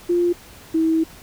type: tone pair in turn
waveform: sine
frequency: 349.2 / 322.8 Hz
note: F4 / E4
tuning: 0 / -36 cents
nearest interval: minor second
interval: 136 cents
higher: first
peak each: -15 dBFS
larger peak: neither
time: 0.09-0.33 / 0.74-1.04 s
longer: second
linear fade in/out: 10 ms
effects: pink hiss -44 dBFS RMS until 1.22 s